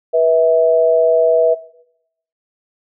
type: tone pair together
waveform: sine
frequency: 486.9 / 650 Hz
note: B4 / E5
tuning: -25 / -24 cents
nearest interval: perfect fourth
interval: 501 cents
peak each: -13 dBFS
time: 0.13-1.55 s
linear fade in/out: 20 ms
effects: noise-tail reverb RT60 0.8 s tail -19 dB re dry